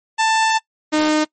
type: tone pair in turn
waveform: sawtooth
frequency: 886 / 306.6 Hz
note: A5 / D#4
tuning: +12 / -25 cents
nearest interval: octave + tritone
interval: 1837 cents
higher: first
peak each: -10 dBFS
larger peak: neither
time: 0.18-0.59 / 0.92-1.25 s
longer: first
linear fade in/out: 20 ms
effects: noise-tail reverb RT60 0.1 s tail -23 dB re dry + MP3 32 kbps